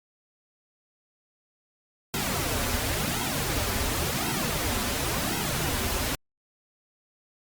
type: noise with flanger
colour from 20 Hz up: pink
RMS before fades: -28 dBFS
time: 2.14-6.15 s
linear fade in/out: 0 ms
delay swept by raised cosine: 1.7 to 6.5 ms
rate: 0.93 Hz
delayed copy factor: -1
effects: Opus 48 kbps